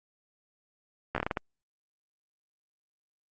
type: slowing click train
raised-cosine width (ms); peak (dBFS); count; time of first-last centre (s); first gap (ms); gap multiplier
0.5; -14; 8; 1.15-1.372; 13; 1.29
effects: Opus 48 kbps